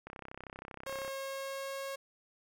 click train, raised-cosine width 0.5 ms, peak -29 dBFS, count 34, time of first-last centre 0.07-1.079 s, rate 32.7 Hz
sawtooth tone with pitch glide, 541 to 546 Hz, C#5 to C#5, -42 to -26 cents, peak -34 dBFS, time 0.86-1.96 s, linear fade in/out 10 ms, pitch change +16 cents, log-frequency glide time 1.1-1.84 s
effects none

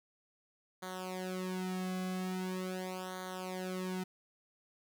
sawtooth tone with flanger, 185 Hz, F#3, in tune, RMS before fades -39 dBFS, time 0.82-4.04 s, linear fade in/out 10 ms, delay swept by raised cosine 0.38 to 2.18 ms, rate 0.42 Hz, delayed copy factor -0.9, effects none

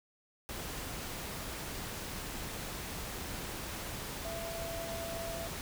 sine tone in noise, 668 Hz, E5, 23 cents sharp, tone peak -40 dBFS, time 4.25-5.47 s, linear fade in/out 0 ms, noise pink, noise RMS -41 dBFS, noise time 0.49-5.61 s, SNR -2 dB, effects none

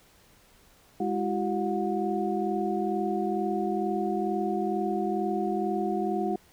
sine tone cluster, 205.1 / 337.3 / 379.5 / 725 Hz, G#3 / E4 / F#4 / F#5, -21 / +40 / +44 / -35 cents, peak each -31 dBFS, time 1-6.36 s, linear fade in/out 5 ms, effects pink hiss -59 dBFS RMS until 6.52 s

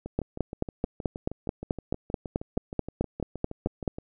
two click trains, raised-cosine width 2 ms, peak -22 / -12 dBFS, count 26 / 18, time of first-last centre 0.06-3.985 / 0.19-3.878 s, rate 6.37 / 4.61 Hz, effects none

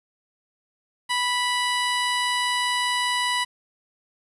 15% pulse tone, 985 Hz, B5, 5 cents flat, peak -15 dBFS, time 1.09-3.45 s, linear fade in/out 20 ms, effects resampled to 24000 Hz + 8-bit

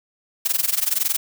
blue noise with amplitude modulation, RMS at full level -18 dBFS, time 0.45-1.17 s, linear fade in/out 10 ms, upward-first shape sine, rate 21.6 Hz, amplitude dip 90%, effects none

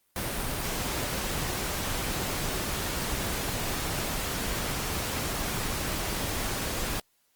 pink noise, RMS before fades -31 dBFS, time 0.16-7 s, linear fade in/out 2 ms, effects white hiss -70 dBFS RMS until 7.35 s + Opus 32 kbps

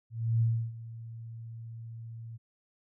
sine tone with ADSR envelope, 114.4 Hz, A#2, 32 cents flat, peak -22 dBFS, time 0.1-2.38 s, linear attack 310 ms, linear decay 310 ms, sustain -18 dB, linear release 24 ms, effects none

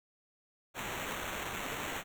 violet noise with sample-and-hold, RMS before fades -39 dBFS, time 0.74-2.04 s, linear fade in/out 50 ms, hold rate 4900 Hz, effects none

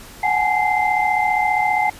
sine tone cluster, 740 / 820 / 855 / 2080 Hz, F#5 / G#5 / A5 / C7, 0 / -22 / -50 / -11 cents, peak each -21 dBFS, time 0.23-1.9 s, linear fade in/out 5 ms, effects pink hiss -40 dBFS RMS until 1.99 s + resampled to 32000 Hz

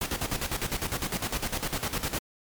pink noise with tremolo, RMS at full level -29 dBFS, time 0.01-2.19 s, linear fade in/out 5 ms, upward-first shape square, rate 9.9 Hz, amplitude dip 70%, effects MP3 96 kbps

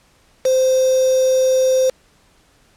sine tone with quantisation, 519 Hz, C5, 14 cents flat, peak -12 dBFS, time 0.45-1.9 s, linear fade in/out 5 ms, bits 4, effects pink hiss -55 dBFS RMS until 2.76 s + low-pass 10000 Hz 12 dB/octave

